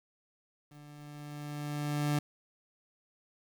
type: tone with level ramp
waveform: 30% pulse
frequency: 147.2 Hz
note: D3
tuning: 4 cents sharp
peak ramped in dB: -49 to -24 dBFS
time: 0.71-2.19 s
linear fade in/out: 5 ms
effects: 11-bit